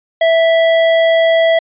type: tone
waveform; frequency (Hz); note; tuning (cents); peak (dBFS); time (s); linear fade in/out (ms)
square; 658; E5; -3; -9; 0.21-1.59; 5
effects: resampled to 8000 Hz